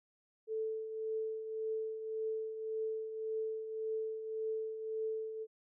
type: tone with tremolo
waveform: sine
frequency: 440 Hz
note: A4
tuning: in tune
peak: -33 dBFS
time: 0.47-5.47 s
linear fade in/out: 50 ms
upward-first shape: triangle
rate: 1.8 Hz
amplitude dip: 60%
effects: none